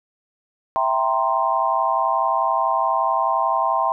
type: chord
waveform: sine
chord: C dominant seventh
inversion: first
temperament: equal with one note detuned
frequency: 659.3 / 784 / 935 / 1046.5 Hz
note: E5 / G5 / Bb5 / C6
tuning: 0 / 0 / +5 / 0 cents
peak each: -24 / -23 / -23 / -21 dBFS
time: 0.76-3.92 s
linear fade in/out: 0 ms
effects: none